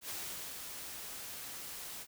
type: noise with ADSR envelope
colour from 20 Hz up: white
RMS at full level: -41 dBFS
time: 0.01-2.07 s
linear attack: 84 ms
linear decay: 440 ms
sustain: -4 dB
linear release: 58 ms
effects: none